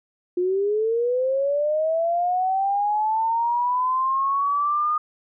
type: linear sweep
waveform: sine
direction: up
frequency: 351.8 to 1229 Hz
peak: -19 dBFS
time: 0.37-4.98 s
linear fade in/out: 5 ms
effects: none